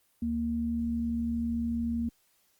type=tone pair together; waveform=sine; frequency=73.4 / 233 Hz; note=D2 / A#3; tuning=0 / -1 cents; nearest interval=octave + minor sixth; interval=1999 cents; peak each=-37 / -28 dBFS; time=0.22-2.09 s; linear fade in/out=5 ms; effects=white hiss -69 dBFS RMS until 2.59 s + Opus 24 kbps